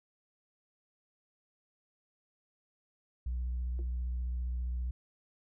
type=tone with vibrato; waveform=sine; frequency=61.4 Hz; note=B1; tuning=9 cents flat; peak=-30 dBFS; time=3.26-4.91 s; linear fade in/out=5 ms; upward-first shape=triangle; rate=15 Hz; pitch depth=38 cents each way
type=tone with exponential decay; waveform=sine; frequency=344.3 Hz; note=F4; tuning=25 cents flat; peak=-39 dBFS; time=3.79-3.88 s; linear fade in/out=0 ms; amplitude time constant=18 ms
effects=tanh soft clip ceiling -30 dBFS